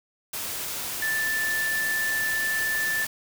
sine tone in noise, 1760 Hz, A6, in tune, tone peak -24 dBFS, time 1.02-3.05 s, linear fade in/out 5 ms, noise white, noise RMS -32 dBFS, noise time 0.33-3.07 s, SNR +5 dB, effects none

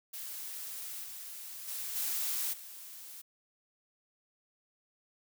blue noise with level steps, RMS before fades -42 / -45 / -39 / -34 / -48 dBFS, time 0.13-3.22 s, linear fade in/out 10 ms, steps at 1.03 / 1.67 / 1.95 / 2.52 s, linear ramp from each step 20 ms, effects none

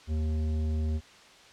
triangle tone with tanh clipping, 77.78 Hz, D#2, in tune, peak -28 dBFS, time 0.07-1.01 s, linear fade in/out 50 ms, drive 16 dB, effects white hiss -53 dBFS RMS until 1.52 s + low-pass 5000 Hz 12 dB/octave

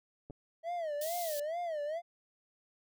clicks, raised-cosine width 2 ms, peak -34 dBFS, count 2, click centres 0.3 / 0.307 s
triangle tone with vibrato, 640 Hz, D#5, 49 cents sharp, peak -32 dBFS, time 0.63-2.02 s, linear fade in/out 50 ms, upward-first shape sine, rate 2.3 Hz, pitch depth 170 cents each way
white high-pass noise, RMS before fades -42 dBFS, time 1.01-1.4 s, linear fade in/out 5 ms, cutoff 3300 Hz, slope 24 dB/octave
effects none

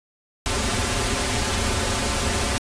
pink noise with comb filter, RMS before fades -23 dBFS, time 0.46-2.58 s, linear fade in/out 0 ms, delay 6.3 ms, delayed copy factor -0.9, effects resampled to 22050 Hz

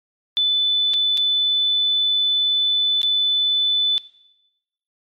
sine tone with dropouts, 3501 Hz, A7, 9 cents flat, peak -15 dBFS, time 0.37-3.98 s, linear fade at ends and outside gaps 0 ms, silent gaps 0.936-0.94 / 1.173-1.177 / 3.017-3.031 s, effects noise-tail reverb RT60 0.9 s tail -18 dB re dry + MP3 64 kbps

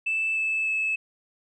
sine tone with pitch steps, 2637 / 2620 / 2604 Hz, E7 / E7 / E7, 0 / -11 / -22 cents, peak -22 dBFS, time 0.06-0.96 s, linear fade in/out 10 ms, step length 300 ms, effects tanh soft clip ceiling -19 dBFS

